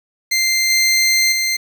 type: tone with level steps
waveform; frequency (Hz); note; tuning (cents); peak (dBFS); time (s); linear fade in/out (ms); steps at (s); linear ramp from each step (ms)
20% pulse; 2088; C7; -4; -9 / -7 / -11; 0.31-1.57; 10; 0.7 / 1.32; 2
effects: 7-bit